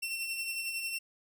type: tone with tremolo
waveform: sawtooth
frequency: 2707 Hz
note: E7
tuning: 45 cents sharp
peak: -29 dBFS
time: 0.02-0.99 s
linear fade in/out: 10 ms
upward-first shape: sine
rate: 11 Hz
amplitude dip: 40%
effects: none